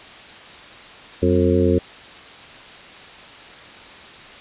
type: harmonic tone with a mistuned harmonic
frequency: 89.6 Hz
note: F2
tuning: 45 cents sharp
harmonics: 1 / 2 / 3 / 4 / 5 / 6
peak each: -20 / -22 / -21 / -20 / -20 / -25 dBFS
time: 1.22-1.79 s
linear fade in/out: 10 ms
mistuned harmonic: 2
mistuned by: +130 cents
effects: white hiss -40 dBFS RMS until 4.4 s + resampled to 8000 Hz